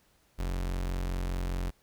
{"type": "tone", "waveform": "40% pulse", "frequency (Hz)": 44.9, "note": "F1", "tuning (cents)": 49, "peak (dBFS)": -29, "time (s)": [0.38, 1.71], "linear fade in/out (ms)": 20, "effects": ["pink hiss -67 dBFS RMS until 1.82 s"]}